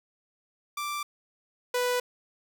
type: tone pair in turn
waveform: sawtooth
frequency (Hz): 1174.7 / 493.9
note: D6 / B4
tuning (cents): 0 / 0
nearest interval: octave + minor third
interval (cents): 1500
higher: first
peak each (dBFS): -27 / -21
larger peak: second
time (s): 0.77-1.03 / 1.74-2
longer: neither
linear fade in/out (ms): 5
effects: none